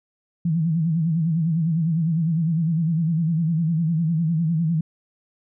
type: tone with vibrato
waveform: sine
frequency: 163.4 Hz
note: E3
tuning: 15 cents flat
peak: -18 dBFS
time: 0.45-4.81 s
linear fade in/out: 5 ms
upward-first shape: sine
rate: 9.9 Hz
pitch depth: 100 cents each way
effects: none